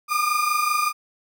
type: tone pair together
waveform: 35% pulse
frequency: 1200 / 1225.2 Hz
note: D6 / D#6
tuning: +37 / -27 cents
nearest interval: unison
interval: 36 cents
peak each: -21 dBFS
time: 0.08-0.93 s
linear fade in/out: 50 ms
effects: none